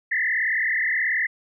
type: tone with frequency modulation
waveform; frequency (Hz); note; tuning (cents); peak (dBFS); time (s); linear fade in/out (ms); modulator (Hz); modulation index
sine; 1903; A#6; +35; -20; 0.11-1.27; 10; 39; 4.1
effects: none

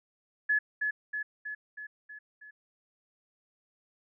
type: tone with echo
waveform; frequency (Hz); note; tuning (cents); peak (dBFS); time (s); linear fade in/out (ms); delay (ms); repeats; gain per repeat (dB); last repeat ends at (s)
sine; 1706; G#6; +46; -23; 0.49-0.59; 10; 320; 6; -4; 2.51
effects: none

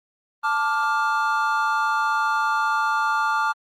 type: chord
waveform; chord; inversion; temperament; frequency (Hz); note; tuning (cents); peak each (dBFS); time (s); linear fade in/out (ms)
triangle; D minor; second; just; 881 / 1174.7 / 1409.6; A5 / D6 / F6; +2 / 0 / +16; -22; 0.43-3.53; 20
effects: Opus 24 kbps

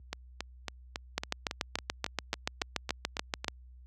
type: two click trains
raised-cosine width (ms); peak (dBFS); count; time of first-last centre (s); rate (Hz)
0.2; -12 / -17; 17 / 13; 1.18-3.482 / 0.13-3.445; 6.95 / 3.62
effects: added 62 Hz sine -41 dBFS peak until 3.86 s + high-pass 100 Hz 12 dB/octave

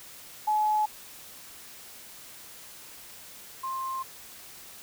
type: tone pair in turn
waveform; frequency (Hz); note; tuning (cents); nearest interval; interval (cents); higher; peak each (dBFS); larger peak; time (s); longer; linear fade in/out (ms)
sine; 852 / 1055.2; G#5 / C6; +44 / +14; major third; 370; second; -22 / -30; first; 0.47-0.86 / 3.63-4.03; second; 10
effects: white hiss -47 dBFS RMS until 4.82 s

